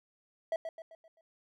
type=tone with echo; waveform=triangle; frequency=652 Hz; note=E5; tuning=19 cents flat; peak=-27 dBFS; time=0.52-0.56 s; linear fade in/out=2 ms; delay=130 ms; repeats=5; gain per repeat=-7 dB; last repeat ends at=1.21 s; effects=none

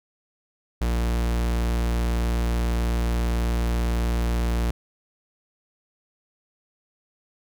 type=tone; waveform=45% pulse; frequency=58.3 Hz; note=A#1; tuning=1 cent sharp; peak=-21 dBFS; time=0.81-4.71 s; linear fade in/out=5 ms; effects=none

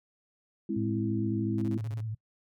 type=chord; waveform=sine; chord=Ab augmented; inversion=none; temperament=equal; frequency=207.7 / 261.6 / 329.6 Hz; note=Ab3 / C4 / E4; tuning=0 / 0 / 0 cents; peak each=-32 / -35 / -32 dBFS; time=0.69-1.78 s; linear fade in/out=5 ms
type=tone with vibrato; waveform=sine; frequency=109.9 Hz; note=A2; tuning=2 cents flat; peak=-32 dBFS; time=0.76-2.15 s; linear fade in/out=10 ms; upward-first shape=sine; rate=11 Hz; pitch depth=51 cents each way
type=tone bursts; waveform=sawtooth; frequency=138.1 Hz; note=C#3; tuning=6 cents flat; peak=-40 dBFS; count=7; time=1.58-2.006 s; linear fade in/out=2 ms; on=36 ms; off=29 ms
effects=noise-tail reverb RT60 0.1 s tail -23 dB re dry

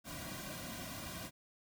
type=noise with comb filter; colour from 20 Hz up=pink; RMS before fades=-45 dBFS; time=0.04-1.31 s; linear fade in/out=50 ms; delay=2.3 ms; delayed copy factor=-0.95; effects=none

